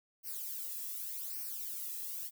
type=noise with flanger; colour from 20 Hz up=violet; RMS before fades=-41 dBFS; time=0.23-2.31 s; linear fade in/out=50 ms; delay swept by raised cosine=0.27 to 1.37 ms; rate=0.86 Hz; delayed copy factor=-0.95; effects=none